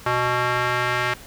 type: tone with band-pass filter sweep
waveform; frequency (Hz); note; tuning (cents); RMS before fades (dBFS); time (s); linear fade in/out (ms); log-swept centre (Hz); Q
square; 123.47; B2; 0; -22; 0.06-1.14; 5; 1200 to 1800; 1.4
effects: pink hiss -43 dBFS RMS until 1.26 s